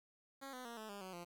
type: tone with pitch steps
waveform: 10% pulse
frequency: 272.4 / 252.7 / 234.4 / 217.5 / 201.7 / 187.13 / 173.6 Hz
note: C#4 / B3 / A#3 / A3 / G3 / F#3 / F3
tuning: -30 / +40 / +10 / -20 / +50 / +20 / -10 cents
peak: -39 dBFS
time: 0.41-1.25 s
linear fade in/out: 20 ms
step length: 120 ms
effects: 12-bit